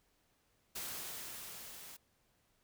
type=noise with level ramp; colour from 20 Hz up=white; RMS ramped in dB=-42 to -52 dBFS; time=0.75-1.97 s; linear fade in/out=10 ms; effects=pink hiss -75 dBFS RMS until 2.63 s